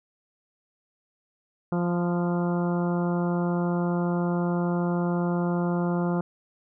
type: harmonic tone with a mistuned harmonic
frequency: 174.61 Hz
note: F3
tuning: in tune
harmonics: 1 / 2 / 3 / 4 / 5 / 6 / 7 / 8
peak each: -24 / -30 / -34 / -36 / -38 / -40 / -41 / -42 dBFS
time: 1.72-6.21 s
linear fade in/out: 2 ms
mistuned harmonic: 6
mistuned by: -20 cents
effects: none